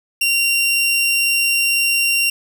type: tone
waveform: sawtooth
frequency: 2762 Hz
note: F7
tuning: 20 cents flat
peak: -11 dBFS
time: 0.21-2.3 s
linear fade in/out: 5 ms
effects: none